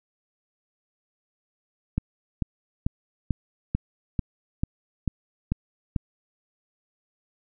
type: click train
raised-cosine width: 5 ms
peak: -11 dBFS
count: 10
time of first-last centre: 1.98-5.962 s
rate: 2.26 Hz
effects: none

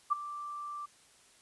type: tone with ADSR envelope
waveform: sine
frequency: 1174.7 Hz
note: D6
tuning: in tune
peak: -22 dBFS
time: 0.1-0.86 s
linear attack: 23 ms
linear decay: 13 ms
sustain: -16 dB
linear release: 10 ms
effects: white hiss -62 dBFS RMS until 1.41 s + resampled to 24000 Hz

